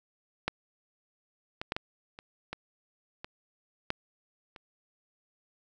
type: clicks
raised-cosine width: 0.3 ms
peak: -12 / -19 / -14 / -16 / -28 / -20 / -23 / -13 / -30 dBFS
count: 9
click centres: 0.48 / 1.615 / 1.721 / 1.765 / 2.189 / 2.53 / 3.245 / 3.904 / 4.562 s
effects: none